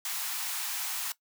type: high-pass noise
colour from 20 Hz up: white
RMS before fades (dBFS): -34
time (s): 0.05-1.12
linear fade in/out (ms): 2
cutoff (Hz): 740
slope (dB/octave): 48
effects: noise-tail reverb RT60 0.1 s tail -18 dB re dry